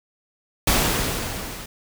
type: noise with level ramp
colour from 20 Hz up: pink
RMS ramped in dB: -17 to -36 dBFS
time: 0.67-1.66 s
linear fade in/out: 5 ms
effects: none